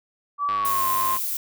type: tone with pitch glide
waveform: sine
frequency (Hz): 1151 to 1049.4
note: D6 to C6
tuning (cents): -35 to +5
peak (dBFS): -21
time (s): 0.38-1.19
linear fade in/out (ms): 50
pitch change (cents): -160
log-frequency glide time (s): 0.52-0.89
type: click train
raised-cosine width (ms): 0.3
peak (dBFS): -19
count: 70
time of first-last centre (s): 0.49-1.166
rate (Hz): 102
type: noise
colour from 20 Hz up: violet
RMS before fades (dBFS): -27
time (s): 0.65-1.37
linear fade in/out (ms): 2
effects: none